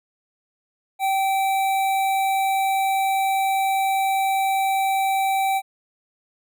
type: tone with notch filter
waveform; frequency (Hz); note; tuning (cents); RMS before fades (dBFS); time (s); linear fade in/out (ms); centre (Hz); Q
square; 775; G5; -20; -21; 0.99-5.62; 50; 5500; 1.4
effects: none